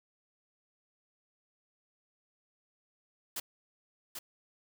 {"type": "noise with echo", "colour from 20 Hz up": "white", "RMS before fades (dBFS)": -37, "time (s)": [3.36, 3.4], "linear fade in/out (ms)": 5, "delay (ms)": 790, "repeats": 1, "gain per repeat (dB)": -5, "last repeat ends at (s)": 4.19, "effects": []}